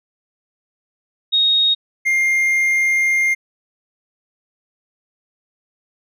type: tone pair in turn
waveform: sine / triangle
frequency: 3740 / 2114 Hz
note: A#7 / C7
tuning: +5 / +17 cents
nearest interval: minor seventh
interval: 988 cents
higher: first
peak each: -12 dBFS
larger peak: neither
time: 1.32-1.75 / 2.05-3.35 s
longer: second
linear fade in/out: 20 ms
effects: none